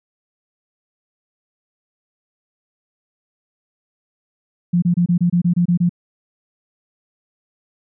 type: tone bursts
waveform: sine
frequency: 174.61 Hz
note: F3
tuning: in tune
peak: -12 dBFS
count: 10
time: 4.73-5.894 s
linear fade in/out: 10 ms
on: 93 ms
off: 26 ms
effects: none